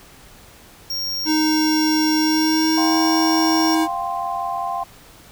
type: tone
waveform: square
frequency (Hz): 5570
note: F8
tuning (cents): -5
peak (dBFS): -23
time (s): 0.9-3.75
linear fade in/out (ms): 5
type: tone with pitch glide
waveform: square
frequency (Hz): 310.5 to 320.5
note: D#4 to E4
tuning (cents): -3 to -49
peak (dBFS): -17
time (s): 1.25-3.88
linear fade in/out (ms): 50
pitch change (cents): +54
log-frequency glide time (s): 2.18-2.96
type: chord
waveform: sine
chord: F suspended second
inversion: none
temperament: equal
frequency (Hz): 698.5 / 784 / 1046.5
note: F5 / G5 / C6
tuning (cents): 0 / 0 / 0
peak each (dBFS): -26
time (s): 2.77-4.84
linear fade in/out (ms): 10
effects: pink hiss -46 dBFS RMS until 5.31 s